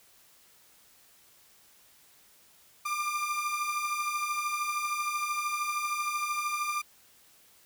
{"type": "beating tone pair", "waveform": "30% pulse", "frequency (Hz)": [1185, 1198], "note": ["D6", "D6"], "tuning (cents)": [15, 34], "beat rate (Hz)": 13, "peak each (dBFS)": [-33, -28], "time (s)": [2.85, 6.82], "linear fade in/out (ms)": 10, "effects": ["white hiss -60 dBFS RMS until 7.65 s"]}